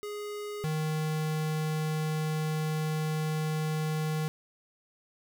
square tone pair in turn, 415.3 / 155.56 Hz, G#4 / D#3, 0 / 0 cents, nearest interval octave + perfect fourth, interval 1700 cents, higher first, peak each -36 / -29 dBFS, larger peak second, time 0.03-0.64 / 0.64-4.28 s, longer second, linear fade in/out 0 ms, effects none

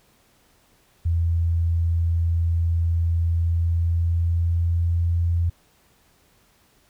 sine tone with pitch glide, 83.9 to 85.22 Hz, E2 to F2, +31 to -42 cents, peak -18 dBFS, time 1.05-5.5 s, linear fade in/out 10 ms, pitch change +27 cents, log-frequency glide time 3.21-5.12 s, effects pink hiss -60 dBFS RMS until 6.89 s

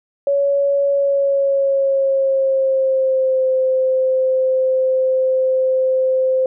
sine tone with pitch glide, 561 to 520.4 Hz, C#5 to C5, +21 to -9 cents, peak -13 dBFS, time 0.27-6.46 s, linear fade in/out 2 ms, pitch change -130 cents, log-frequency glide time 0.91-3.46 s, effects none

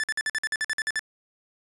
45% pulse tone bursts, 1750 Hz, A6, 10 cents flat, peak -24 dBFS, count 12, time 0-0.993 s, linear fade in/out 0 ms, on 36 ms, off 51 ms, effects resampled to 24000 Hz

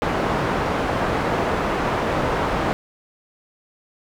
white low-pass noise, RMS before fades -22 dBFS, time 0.02-2.73 s, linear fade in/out 0 ms, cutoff 1000 Hz, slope 12 dB/octave, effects none

